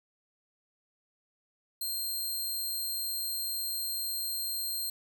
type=tone; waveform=10% pulse; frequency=4186 Hz; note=C8; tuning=in tune; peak=-25 dBFS; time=1.81-4.9 s; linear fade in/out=5 ms; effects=none